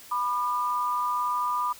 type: tone pair together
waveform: sine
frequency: 987.8 / 1206 Hz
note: B5 / D6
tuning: 0 / +46 cents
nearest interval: minor third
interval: 346 cents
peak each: -27 dBFS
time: 0.11-1.73 s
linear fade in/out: 10 ms
effects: white hiss -48 dBFS RMS until 1.79 s